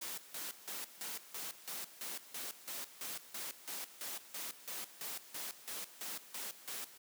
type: noise with tremolo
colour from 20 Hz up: white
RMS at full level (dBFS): -43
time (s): 0.01-6.98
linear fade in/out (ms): 10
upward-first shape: square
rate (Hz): 3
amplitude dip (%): 80
effects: high-pass 200 Hz 12 dB/octave